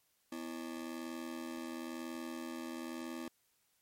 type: ring-modulated tone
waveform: 40% pulse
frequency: 289.6 Hz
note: D4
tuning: 24 cents flat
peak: -37 dBFS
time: 0.32-3.28 s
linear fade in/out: 2 ms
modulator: 40.5 Hz
effects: white hiss -75 dBFS RMS until 3.81 s + MP3 64 kbps